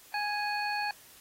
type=harmonic tone with a mistuned harmonic; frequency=830.6 Hz; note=G#5; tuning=in tune; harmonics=1 / 2 / 3 / 5; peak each=-32 / -35 / -37 / -39 dBFS; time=0.14-0.91 s; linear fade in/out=2 ms; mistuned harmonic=5; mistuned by=+100 cents; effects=white hiss -55 dBFS RMS until 1.2 s + AAC 48 kbps